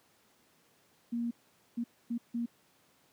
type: tone bursts at uneven times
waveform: sine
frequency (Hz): 235.6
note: A#3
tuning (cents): +19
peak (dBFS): -30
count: 4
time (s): 1.12-1.31 / 1.77-1.84 / 2.1-2.18 / 2.34-2.46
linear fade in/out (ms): 10
effects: pink hiss -67 dBFS RMS until 3.12 s + high-pass 150 Hz 12 dB/octave